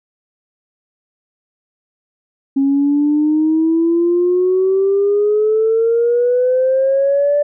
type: exponential sweep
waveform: sine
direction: up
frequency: 271.6 to 587.3 Hz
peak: -10 dBFS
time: 2.56-7.43 s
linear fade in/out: 10 ms
effects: tanh soft clip ceiling -6 dBFS